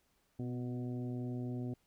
harmonic tone with a mistuned harmonic, 122.8 Hz, B2, 9 cents flat, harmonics 1 / 2 / 3 / 4 / 5 / 6, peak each -39 / -40 / -47 / -56 / -55 / -58 dBFS, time 0.39-1.74 s, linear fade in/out 5 ms, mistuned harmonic 2, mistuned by +28 cents, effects pink hiss -75 dBFS RMS until 1.86 s

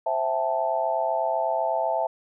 sine chord, A minor seventh, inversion first, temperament just, 528 / 660 / 792 / 880 Hz, C5 / E5 / G5 / A5, +16 / +2 / +18 / 0 cents, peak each -31 / -25 / -31 / -27 dBFS, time 0.06-2.07 s, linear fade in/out 5 ms, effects none

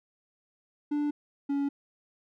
triangle tone pair in turn, 293.7 / 281.4 Hz, D4 / C#4, 0 / +26 cents, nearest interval minor second, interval 74 cents, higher first, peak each -24 dBFS, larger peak neither, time 0.91-1.11 / 1.49-1.69 s, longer neither, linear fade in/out 10 ms, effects none

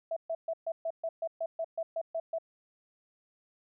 sine tone bursts, 657 Hz, E5, 6 cents flat, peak -30 dBFS, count 13, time 0.11-2.385 s, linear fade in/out 5 ms, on 55 ms, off 130 ms, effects none

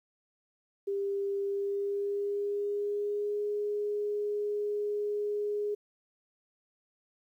sine tone with pitch glide, 398 to 414.7 Hz, G4 to G#4, +26 to -3 cents, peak -29 dBFS, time 0.87-5.75 s, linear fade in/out 10 ms, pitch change +71 cents, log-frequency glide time 1.42-3.43 s, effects 11-bit

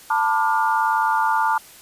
sine chord, B half-diminished seventh, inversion third, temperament just, 889 / 987.8 / 1185.3 / 1422.4 Hz, A5 / B5 / D6 / F6, +18 / 0 / +16 / +31 cents, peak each -19 / -25 / -24 / -24 dBFS, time 0.1-1.58 s, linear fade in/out 5 ms, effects white hiss -45 dBFS RMS until 1.81 s + resampled to 32000 Hz

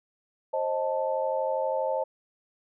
sine chord, A diminished, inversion first, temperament equal with one note detuned, 529.9 / 622.3 / 880 Hz, C5 / Eb5 / A5, +22 / 0 / 0 cents, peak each -28 / -30 / -31 dBFS, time 0.53-2.04 s, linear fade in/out 10 ms, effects none

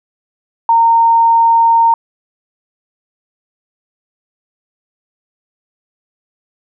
sine tone, 920 Hz, A#5, 23 cents flat, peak -6 dBFS, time 0.69-1.94 s, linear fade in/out 2 ms, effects none

